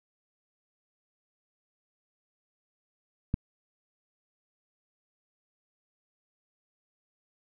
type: click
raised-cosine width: 5 ms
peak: -14 dBFS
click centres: 3.341 s
effects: none